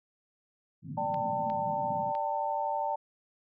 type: band-pass noise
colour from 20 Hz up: white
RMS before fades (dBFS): -41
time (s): 0.82-2.13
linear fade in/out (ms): 50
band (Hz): 110 to 240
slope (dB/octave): 48
type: chord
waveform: sine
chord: D suspended fourth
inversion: none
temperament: equal with one note detuned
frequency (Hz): 587.3 / 784 / 896.4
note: D5 / G5 / A5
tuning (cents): 0 / 0 / +32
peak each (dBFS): -35 / -34 / -31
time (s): 0.97-2.96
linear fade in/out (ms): 10
type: clicks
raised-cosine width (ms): 0.3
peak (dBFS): -30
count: 3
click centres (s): 1.143 / 1.5 / 2.151
effects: none